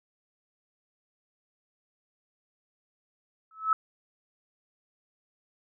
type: tone with exponential growth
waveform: sine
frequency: 1300 Hz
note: E6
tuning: 24 cents flat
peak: -17 dBFS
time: 3.51-3.73 s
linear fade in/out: 2 ms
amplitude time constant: 46 ms
effects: none